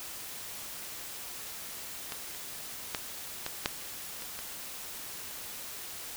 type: clicks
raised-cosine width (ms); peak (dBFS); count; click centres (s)
0.2; -19 / -27 / -13 / -16 / -9 / -26 / -23; 7; 2.122 / 2.348 / 2.948 / 3.464 / 3.659 / 4.222 / 4.39
effects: white hiss -42 dBFS RMS until 6.16 s